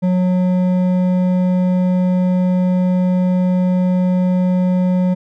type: tone with hard clipping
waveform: sine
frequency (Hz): 182.2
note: F#3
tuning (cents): -26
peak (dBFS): -14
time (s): 0.02-5.15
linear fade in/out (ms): 20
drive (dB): 8
effects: none